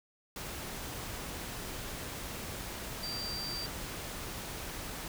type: tone in noise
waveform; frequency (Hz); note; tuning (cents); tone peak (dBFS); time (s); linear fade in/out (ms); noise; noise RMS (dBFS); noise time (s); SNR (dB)
sine; 4700; D8; +1; -37; 3.03-3.66; 2; pink; -41; 0.36-5.08; +1
effects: none